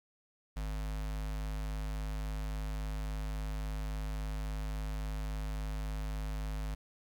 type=tone with notch filter; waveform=square; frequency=51.8 Hz; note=G#1; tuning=4 cents flat; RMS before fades=-37 dBFS; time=0.56-6.75 s; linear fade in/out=10 ms; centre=370 Hz; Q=1.8; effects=11-bit